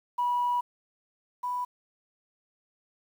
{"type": "tone pair in turn", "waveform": "sine", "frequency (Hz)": [974, 987.6], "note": ["B5", "B5"], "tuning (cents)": [-24, 0], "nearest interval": "unison", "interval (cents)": 24, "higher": "second", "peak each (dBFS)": [-23, -28], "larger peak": "first", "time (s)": [[0.18, 0.61], [1.43, 1.65]], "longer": "first", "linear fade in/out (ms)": 10, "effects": ["tanh soft clip ceiling -20 dBFS", "9-bit"]}